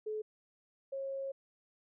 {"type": "tone pair in turn", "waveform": "sine", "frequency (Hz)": [429.8, 543.2], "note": ["A4", "C#5"], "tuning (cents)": [-41, -35], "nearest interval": "major third", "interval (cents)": 406, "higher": "second", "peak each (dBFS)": [-35, -36], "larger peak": "first", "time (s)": [[0.06, 0.22], [0.92, 1.32]], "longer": "second", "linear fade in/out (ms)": 10, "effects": []}